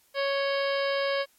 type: harmonic tone with a mistuned harmonic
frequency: 554.4 Hz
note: C#5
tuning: in tune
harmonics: 1 / 2 / 3 / 4 / 5 / 6 / 7 / 8 / 9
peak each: -26 / -34 / -34 / -36 / -42 / -38 / -41 / -42 / -41 dBFS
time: 0.14-1.26 s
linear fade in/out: 50 ms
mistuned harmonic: 6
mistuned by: -95 cents
effects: white hiss -64 dBFS RMS until 1.38 s + MP3 64 kbps